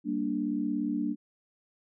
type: chord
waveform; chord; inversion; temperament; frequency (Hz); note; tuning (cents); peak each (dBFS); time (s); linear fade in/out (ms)
sine; G minor; none; equal; 196 / 233.1 / 293.7; G3 / Bb3 / D4; 0 / 0 / 0; -35 / -32 / -30; 0.04-1.16; 50
effects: none

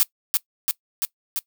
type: noise with echo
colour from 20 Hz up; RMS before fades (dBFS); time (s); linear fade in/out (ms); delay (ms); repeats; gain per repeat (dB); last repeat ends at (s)
blue; -17; 0-0.03; 0; 340; 4; -2; 1.39
effects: noise-tail reverb RT60 0.1 s tail -21 dB re dry

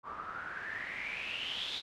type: noise with low-pass filter sweep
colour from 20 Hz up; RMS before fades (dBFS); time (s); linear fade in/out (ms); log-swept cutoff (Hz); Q
white; -40; 0.03-1.82; 50; 1100 to 3800; 8.8
effects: none

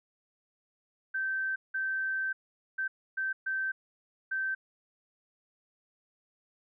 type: tone bursts at uneven times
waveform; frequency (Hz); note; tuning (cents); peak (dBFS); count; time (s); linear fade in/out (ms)
sine; 1552; G6; -18; -29; 6; 1.14-1.56 / 1.74-2.33 / 2.78-2.88 / 3.17-3.33 / 3.46-3.72 / 4.31-4.55; 10
effects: none

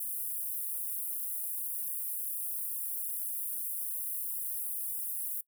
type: high-pass noise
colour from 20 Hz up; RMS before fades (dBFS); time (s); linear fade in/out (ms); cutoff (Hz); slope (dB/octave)
pink; -36; 0-5.41; 5; 10000; 48
effects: noise-tail reverb RT60 0.1 s tail -21 dB re dry

